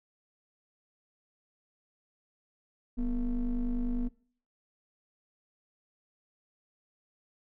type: ring-modulated tone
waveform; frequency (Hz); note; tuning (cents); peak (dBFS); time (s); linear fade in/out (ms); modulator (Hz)
triangle; 110; A2; 0; -23; 2.97-4.09; 20; 135
effects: noise-tail reverb RT60 0.5 s tail -22 dB re dry